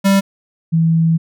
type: tone pair in turn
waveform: square / sine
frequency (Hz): 196 / 163.7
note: G3 / E3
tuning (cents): 0 / -12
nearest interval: minor third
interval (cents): 312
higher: first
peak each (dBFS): -10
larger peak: neither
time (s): 0.04-0.21 / 0.72-1.18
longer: second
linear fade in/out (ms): 20
effects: none